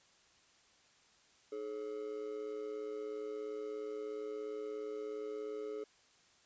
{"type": "tone with amplitude modulation", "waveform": "triangle", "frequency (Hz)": 426, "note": "G#4", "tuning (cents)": 44, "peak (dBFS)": -34, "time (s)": [1.52, 5.84], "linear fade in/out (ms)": 5, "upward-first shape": "sine", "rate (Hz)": 117, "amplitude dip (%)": 75, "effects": ["white hiss -67 dBFS RMS until 6.45 s", "resampled to 16000 Hz"]}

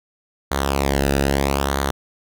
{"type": "tone with flanger", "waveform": "sawtooth", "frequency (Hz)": 69.3, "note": "C#2", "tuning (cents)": 0, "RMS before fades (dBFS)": -20, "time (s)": [0.51, 1.91], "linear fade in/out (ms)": 5, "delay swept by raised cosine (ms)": [0.38, 0.93], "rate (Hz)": 0.78, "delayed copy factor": -0.7, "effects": []}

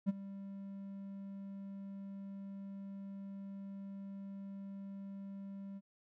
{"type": "tone with ADSR envelope", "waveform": "triangle", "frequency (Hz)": 196.7, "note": "G3", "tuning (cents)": 6, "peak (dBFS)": -25, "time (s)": [0.06, 5.81], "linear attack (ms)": 31, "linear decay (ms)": 24, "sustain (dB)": -17, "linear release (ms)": 42, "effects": []}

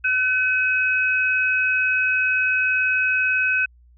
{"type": "tone pair together", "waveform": "sine", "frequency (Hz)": [1514.5, 2547], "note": ["F#6", "D#7"], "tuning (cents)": [40, 40], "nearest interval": "major sixth", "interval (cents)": 900, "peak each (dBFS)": -20, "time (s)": [0.04, 3.66], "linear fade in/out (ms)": 10, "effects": ["added 60 Hz sine -49 dBFS peak until 3.97 s"]}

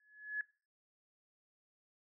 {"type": "tone with exponential growth", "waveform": "sine", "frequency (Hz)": 1700, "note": "G#6", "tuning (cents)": 40, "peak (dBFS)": -32, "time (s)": [0, 0.41], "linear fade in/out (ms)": 2, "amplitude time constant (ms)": 88, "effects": ["noise-tail reverb RT60 0.4 s tail -23 dB re dry"]}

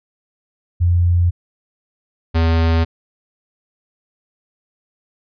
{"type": "tone pair in turn", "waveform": ["sine", "square"], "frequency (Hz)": [87.31, 82.17], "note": ["F2", "E2"], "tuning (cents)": [0, -5], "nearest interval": "minor second", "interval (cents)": 105, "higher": "first", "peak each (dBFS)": [-11, -13], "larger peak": "first", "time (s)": [[0.8, 1.31], [2.34, 2.85]], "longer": "neither", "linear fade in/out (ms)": 20, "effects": ["resampled to 11025 Hz"]}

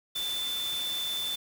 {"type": "tone in noise", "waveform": "sine", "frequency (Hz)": 3527, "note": "A7", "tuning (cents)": 3, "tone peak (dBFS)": -30, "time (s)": [0.15, 1.36], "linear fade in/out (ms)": 10, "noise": "white", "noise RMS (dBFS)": -39, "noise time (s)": [0.15, 1.36], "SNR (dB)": 6, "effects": []}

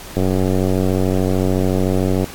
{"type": "click train", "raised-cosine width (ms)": 2, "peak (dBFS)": -5, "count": 195, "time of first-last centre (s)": [0.17, 2.243], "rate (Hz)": 93.6, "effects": ["pink hiss -35 dBFS RMS until 2.34 s", "AAC 64 kbps"]}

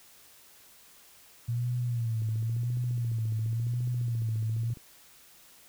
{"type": "tone with vibrato", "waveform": "sine", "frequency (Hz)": 116.5, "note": "A#2", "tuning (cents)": -1, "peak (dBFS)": -27, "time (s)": [1.48, 4.74], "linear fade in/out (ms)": 10, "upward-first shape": "sine", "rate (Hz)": 0.94, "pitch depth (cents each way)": 95}
{"type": "click train", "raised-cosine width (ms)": 3, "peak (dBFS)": -35, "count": 38, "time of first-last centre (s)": [2.22, 4.772], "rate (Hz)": 14.5}
{"effects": ["white hiss -56 dBFS RMS until 5.68 s"]}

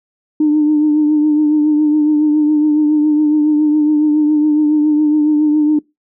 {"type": "tone with vibrato", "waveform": "sine", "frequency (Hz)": 301.8, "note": "D4", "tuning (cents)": 47, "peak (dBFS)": -8, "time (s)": [0.4, 5.79], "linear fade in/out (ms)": 5, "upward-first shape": "triangle", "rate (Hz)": 7.2, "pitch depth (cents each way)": 38, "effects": ["noise-tail reverb RT60 0.2 s tail -23 dB re dry", "tanh soft clip ceiling -4 dBFS"]}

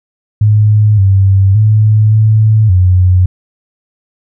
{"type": "tone with pitch steps", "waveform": "sine", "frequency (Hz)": [106.1, 97.1, 107.5, 108.9, 91.3], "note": ["G#2", "G2", "A2", "A2", "F#2"], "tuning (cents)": [38, -16, -40, -17, -23], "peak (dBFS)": -4, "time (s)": [0.41, 3.26], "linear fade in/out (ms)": 5, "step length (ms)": 570, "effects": []}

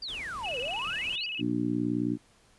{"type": "exponential two-way sweep", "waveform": "sine", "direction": "down then up", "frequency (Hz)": [4900, 464.8, 4900], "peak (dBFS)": -34, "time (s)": [0.02, 1.26], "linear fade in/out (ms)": 5, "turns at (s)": 0.59}
{"type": "noise", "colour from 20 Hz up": "pink", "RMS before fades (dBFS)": -47, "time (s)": [0.08, 1.16], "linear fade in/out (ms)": 5}
{"type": "tone with vibrato", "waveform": "sine", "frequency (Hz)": 2751, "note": "F7", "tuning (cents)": -27, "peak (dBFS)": -32, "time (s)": [0.43, 1.42], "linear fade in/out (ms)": 20, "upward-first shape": "square", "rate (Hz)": 18, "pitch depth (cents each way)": 98}
{"type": "harmonic tone", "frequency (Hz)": 59.5, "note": "A#1", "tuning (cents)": 36, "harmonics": [2, 3, 4, 5, 6], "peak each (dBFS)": [-36, -36, -31, -29, -38], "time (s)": [1.38, 2.18], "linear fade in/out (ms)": 50}
{"effects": ["pink hiss -62 dBFS RMS until 2.58 s", "resampled to 24000 Hz"]}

